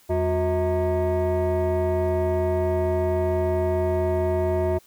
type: tone with frequency modulation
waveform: sine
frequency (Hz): 363.6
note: F#4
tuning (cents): -30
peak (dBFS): -17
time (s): 0.09-4.79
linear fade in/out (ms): 20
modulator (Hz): 278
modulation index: 1.3
effects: tanh soft clip ceiling -19 dBFS + white hiss -56 dBFS RMS until 4.86 s